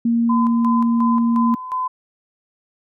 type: tone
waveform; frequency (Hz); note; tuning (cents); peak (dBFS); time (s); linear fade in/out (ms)
sine; 232.9; A#3; -1; -14; 0.05-1.55; 5
type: tone with tremolo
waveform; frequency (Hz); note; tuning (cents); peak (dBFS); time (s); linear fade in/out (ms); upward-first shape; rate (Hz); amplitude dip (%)
sine; 1017; C6; -50; -19; 0.29-1.88; 10; square; 2.8; 65
effects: none